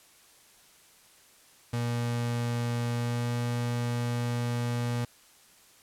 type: tone with pitch glide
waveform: 35% pulse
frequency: 119.2 to 120.1 Hz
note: A#2 to B2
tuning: +39 to -48 cents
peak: -26 dBFS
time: 1.73-5.05 s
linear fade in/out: 5 ms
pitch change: +13 cents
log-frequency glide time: 2.9-3.33 s
effects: white hiss -58 dBFS RMS until 5.82 s + low-pass 12000 Hz 12 dB/octave